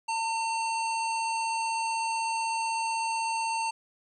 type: harmonic tone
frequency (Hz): 904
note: A5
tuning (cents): +47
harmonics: 1 / 3 / 5 / 7 / 9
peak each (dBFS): -28 / -35 / -40 / -45 / -41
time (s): 0.08-3.71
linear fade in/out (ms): 10
effects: 11-bit